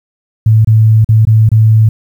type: tone with dropouts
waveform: sine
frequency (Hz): 110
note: A2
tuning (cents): 0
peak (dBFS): -3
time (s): 0.46-1.89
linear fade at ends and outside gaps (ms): 5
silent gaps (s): 0.647-0.672 / 1.046-1.089 / 1.252-1.27 / 1.491-1.516
effects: 7-bit

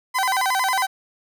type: tone with vibrato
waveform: 30% pulse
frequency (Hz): 884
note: A5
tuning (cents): +8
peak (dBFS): -16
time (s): 0.14-0.87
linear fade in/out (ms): 20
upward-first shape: square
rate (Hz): 11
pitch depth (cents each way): 240
effects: none

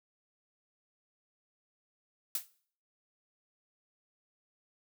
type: noise with exponential decay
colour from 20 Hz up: blue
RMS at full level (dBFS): -29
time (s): 2.35-2.47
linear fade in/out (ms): 2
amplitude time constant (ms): 26
effects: noise-tail reverb RT60 0.5 s tail -18 dB re dry

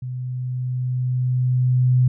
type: tone with level ramp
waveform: sine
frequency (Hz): 126.4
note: B2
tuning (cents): +41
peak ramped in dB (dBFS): -26 to -12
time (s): 0.02-2.08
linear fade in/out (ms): 5
effects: none

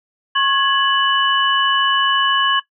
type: tone cluster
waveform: sine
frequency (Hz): 1089 / 1671 / 2968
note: C#6 / G#6 / F#7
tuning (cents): -31 / +10 / +5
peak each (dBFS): -18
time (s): 0.35-2.6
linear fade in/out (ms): 10
effects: noise-tail reverb RT60 0.1 s tail -17 dB re dry

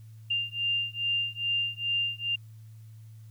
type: beating tone pair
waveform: sine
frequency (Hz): 2794 / 2796.4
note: F7 / F7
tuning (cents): 0 / +2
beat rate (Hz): 2.4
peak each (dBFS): -30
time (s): 0.3-2.36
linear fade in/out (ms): 10
effects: added 110 Hz sine -45 dBFS peak until 3.3 s + white hiss -67 dBFS RMS until 3.3 s

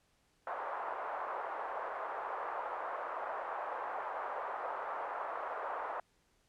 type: band-pass noise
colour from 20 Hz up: white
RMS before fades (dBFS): -40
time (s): 0.47-6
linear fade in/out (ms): 2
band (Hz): 540 to 1200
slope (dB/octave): 24
effects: pink hiss -73 dBFS RMS until 6.48 s + low-pass 10000 Hz 12 dB/octave

